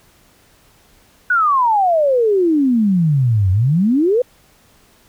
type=exponential two-way sweep; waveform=sine; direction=down then up; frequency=1500 to 90 to 519 Hz; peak=-11 dBFS; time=1.3-4.22 s; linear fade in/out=5 ms; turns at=3.51 s; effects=pink hiss -52 dBFS RMS until 5.08 s